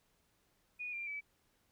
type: tone with pitch steps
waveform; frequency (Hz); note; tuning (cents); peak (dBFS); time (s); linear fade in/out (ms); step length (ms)
sine; 2463 / 2379 / 2298; D#7 / D7 / D7; -18 / +22 / -38; -39; 0.79-1.21; 20; 140
effects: pink hiss -75 dBFS RMS until 1.71 s